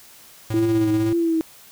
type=tone with tremolo; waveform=square; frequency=110 Hz; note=A2; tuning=in tune; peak=-24 dBFS; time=0.5-1.13 s; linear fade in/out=5 ms; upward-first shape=square; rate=16 Hz; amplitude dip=35%
type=tone with vibrato; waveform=sine; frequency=329.2 Hz; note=E4; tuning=2 cents flat; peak=-17 dBFS; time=0.54-1.41 s; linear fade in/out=0 ms; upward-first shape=triangle; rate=2 Hz; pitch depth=57 cents each way
effects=white hiss -47 dBFS RMS until 1.71 s